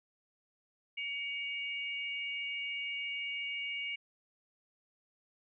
sine tone pair together, 2253 / 2836 Hz, C#7 / F7, +28 / +26 cents, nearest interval major third, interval 398 cents, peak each -37 / -40 dBFS, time 0.97-3.96 s, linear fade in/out 10 ms, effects none

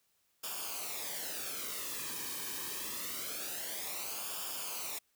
white noise with flanger, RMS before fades -40 dBFS, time 0.43-4.99 s, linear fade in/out 10 ms, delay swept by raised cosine 0.49 to 1.47 ms, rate 0.25 Hz, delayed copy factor -0.7, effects white hiss -75 dBFS RMS until 5.15 s

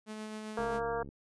sawtooth tone with tremolo, 215.5 Hz, A3, 36 cents flat, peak -35 dBFS, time 0.06-0.81 s, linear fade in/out 50 ms, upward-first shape sine, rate 7.6 Hz, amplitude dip 25%
harmonic tone, 232.2 Hz, A#3, 7 cents flat, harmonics 2 / 3 / 4 / 5 / 6 / 7, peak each -34 / -38 / -40 / -42 / -44 / -45 dBFS, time 0.57-1.03 s, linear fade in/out 5 ms
click train, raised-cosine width 3 ms, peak -35 dBFS, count 36, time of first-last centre 0.59-1.089 s, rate 70.1 Hz
effects resampled to 24000 Hz

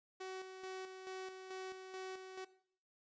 sawtooth tone with tremolo, 376.2 Hz, F#4, 29 cents sharp, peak -40 dBFS, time 0.2-2.45 s, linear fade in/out 10 ms, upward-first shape square, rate 2.3 Hz, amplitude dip 50%, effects noise-tail reverb RT60 0.6 s tail -17 dB re dry + resampled to 16000 Hz

